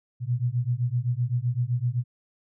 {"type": "beating tone pair", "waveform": "sine", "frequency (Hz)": [118.4, 126.2], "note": ["A#2", "B2"], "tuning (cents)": [27, 38], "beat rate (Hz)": 7.8, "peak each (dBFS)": -26, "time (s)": [0.2, 2.04], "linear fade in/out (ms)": 50, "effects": []}